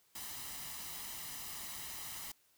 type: noise with comb filter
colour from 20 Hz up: white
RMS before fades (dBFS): -45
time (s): 0.15-2.32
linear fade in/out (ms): 5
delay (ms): 1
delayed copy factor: +0.55
effects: white hiss -71 dBFS RMS until 2.57 s